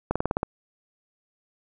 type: slowing click train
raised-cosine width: 1 ms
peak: -10 dBFS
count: 7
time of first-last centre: 0.11-0.431 s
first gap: 46 ms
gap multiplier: 1.06
effects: none